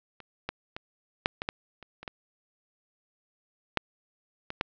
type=clicks; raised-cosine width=0.3 ms; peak=-29 / -15 / -20 / -7 / -16 / -12 / -29 / -27 / -19 / -7 / -19 / -10 dBFS; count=12; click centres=0.203 / 0.49 / 0.765 / 1.259 / 1.419 / 1.489 / 1.827 / 2.03 / 2.078 / 3.773 / 4.504 / 4.611 s; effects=low-pass 5000 Hz 12 dB/octave